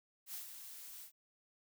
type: noise with ADSR envelope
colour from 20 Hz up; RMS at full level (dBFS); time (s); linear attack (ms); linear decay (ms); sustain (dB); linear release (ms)
blue; -44; 0.26-1.12; 80; 120; -7; 87
effects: none